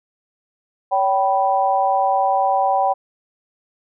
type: tone with amplitude modulation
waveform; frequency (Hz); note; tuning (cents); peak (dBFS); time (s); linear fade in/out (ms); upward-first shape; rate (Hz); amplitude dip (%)
sine; 774; G5; -22; -10; 0.91-2.94; 20; sine; 210; 100
effects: none